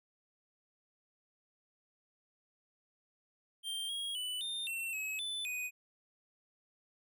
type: tone with pitch steps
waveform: square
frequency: 3168 / 3283 / 2981 / 3628 / 2705 / 2563 / 3505 / 2491 Hz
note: G7 / G#7 / F#7 / A#7 / E7 / E7 / A7 / D#7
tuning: +18 / -21 / +12 / -48 / +44 / -49 / -7 / +1 cents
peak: -37 dBFS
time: 3.63-5.71 s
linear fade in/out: 50 ms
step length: 260 ms
effects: none